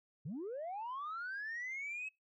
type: linear sweep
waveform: sine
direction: up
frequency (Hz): 123.2 to 2589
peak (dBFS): -38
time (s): 0.25-2.09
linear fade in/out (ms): 10
effects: noise-tail reverb RT60 0.2 s tail -25 dB re dry + tanh soft clip ceiling -37 dBFS